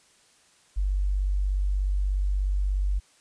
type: tone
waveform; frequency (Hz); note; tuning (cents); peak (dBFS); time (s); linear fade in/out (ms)
sine; 48.36; G1; -23; -22; 0.76-3; 20
effects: white hiss -60 dBFS RMS until 3.2 s + resampled to 22050 Hz